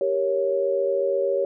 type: chord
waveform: sine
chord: G diminished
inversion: none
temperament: equal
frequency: 392 / 466.2 / 554.4 Hz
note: G4 / Bb4 / Db5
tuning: 0 / 0 / 0 cents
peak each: -25 / -28 / -22 dBFS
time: 0.01-1.45 s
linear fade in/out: 2 ms
effects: none